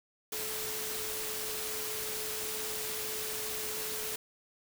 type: tone in noise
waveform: sine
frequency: 432.5 Hz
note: A4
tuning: 30 cents flat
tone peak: -43 dBFS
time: 0.32-4.16 s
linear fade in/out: 5 ms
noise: white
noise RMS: -37 dBFS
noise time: 0.32-4.16 s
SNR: -9 dB
effects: none